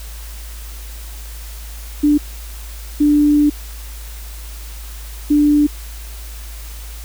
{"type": "tone bursts at uneven times", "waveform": "sine", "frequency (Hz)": 294.7, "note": "D4", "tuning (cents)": 6, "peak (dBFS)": -9, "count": 3, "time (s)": [[2.03, 2.18], [3, 3.5], [5.3, 5.67]], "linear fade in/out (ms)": 10, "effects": ["added 54 Hz sine -29 dBFS peak until 7.04 s", "white hiss -38 dBFS RMS until 7.04 s"]}